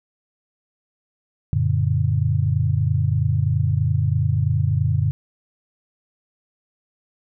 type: chord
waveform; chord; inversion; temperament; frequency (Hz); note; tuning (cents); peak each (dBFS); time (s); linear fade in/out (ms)
sine; Gb augmented; none; just; 92.5 / 115.62 / 144.53; Gb2 / Bb2 / D3; 0 / -14 / -27; -21; 1.53-5.11; 0
effects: none